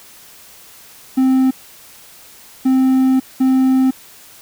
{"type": "tone bursts at uneven times", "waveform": "triangle", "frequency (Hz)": 261.6, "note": "C4", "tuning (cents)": 0, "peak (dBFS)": -8, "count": 3, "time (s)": [[1.17, 1.51], [2.65, 3.2], [3.4, 3.91]], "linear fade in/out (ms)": 10, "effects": ["white hiss -42 dBFS RMS until 4.41 s"]}